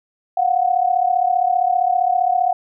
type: tone pair together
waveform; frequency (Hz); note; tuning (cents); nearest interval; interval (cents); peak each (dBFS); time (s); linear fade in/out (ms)
sine; 710 / 745.2; F5 / F#5; +28 / +12; minor second; 84; -17; 0.37-2.53; 5
effects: none